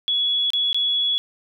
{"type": "tone with dropouts", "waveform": "sine", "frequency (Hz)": 3377, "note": "G#7", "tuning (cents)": 28, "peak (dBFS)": -18, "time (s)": [0.08, 1.18], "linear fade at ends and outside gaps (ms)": 0, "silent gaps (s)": [[0.504, 0.534], [0.73, 0.745]], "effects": []}